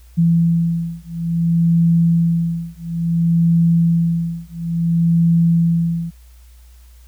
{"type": "beating tone pair", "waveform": "sine", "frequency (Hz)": [167.4, 167.98], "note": ["E3", "E3"], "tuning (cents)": [27, 33], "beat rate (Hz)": 0.58, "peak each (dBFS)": -16, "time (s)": [0.17, 6.11], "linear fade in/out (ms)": 20, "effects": ["added 60 Hz sine -41 dBFS peak until 7.07 s", "white hiss -55 dBFS RMS until 7.07 s"]}